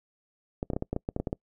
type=clicks; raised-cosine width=2 ms; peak=-16 dBFS; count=12; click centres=0.629 / 0.702 / 0.734 / 0.765 / 0.824 / 0.93 / 0.964 / 1.089 / 1.164 / 1.2 / 1.272 / 1.329 s; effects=noise-tail reverb RT60 0.1 s tail -26 dB re dry